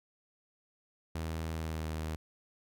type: tone with pitch glide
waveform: sawtooth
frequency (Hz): 80.5 to 78.8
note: E2 to D#2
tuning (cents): -41 to +23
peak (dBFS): -31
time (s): 1.15-2.16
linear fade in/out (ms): 5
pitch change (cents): -36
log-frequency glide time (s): 1.53-1.87
effects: none